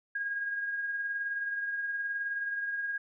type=tone with tremolo; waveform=sine; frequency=1633 Hz; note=G#6; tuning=30 cents flat; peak=-29 dBFS; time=0.15-2.98 s; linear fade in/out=5 ms; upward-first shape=triangle; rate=19 Hz; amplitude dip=45%; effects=none